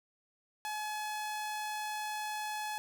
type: tone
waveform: sawtooth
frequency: 850 Hz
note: G#5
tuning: 40 cents sharp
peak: -32 dBFS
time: 0.65-2.78 s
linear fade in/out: 0 ms
effects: none